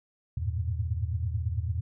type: tone cluster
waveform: sine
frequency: 81.4 / 97.8 / 106.8 / 115.9 Hz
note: E2 / G2 / G#2 / A#2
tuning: -21 / -4 / +49 / -10 cents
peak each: -30 / -34 / -36 / -34 dBFS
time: 0.37-1.81 s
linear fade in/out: 5 ms
effects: none